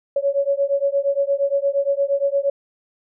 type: beating tone pair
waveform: sine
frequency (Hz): 554.4 / 563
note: C#5 / C#5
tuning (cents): 0 / +27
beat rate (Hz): 8.6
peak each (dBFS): -20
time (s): 0.16-2.5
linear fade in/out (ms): 5
effects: none